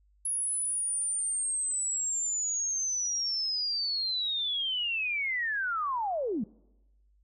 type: linear sweep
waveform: sine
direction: down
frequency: 10548 to 185 Hz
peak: -28 dBFS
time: 0.25-6.44 s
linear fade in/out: 5 ms
effects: noise-tail reverb RT60 1.0 s tail -25 dB re dry + added 50 Hz sine -62 dBFS peak until 7.23 s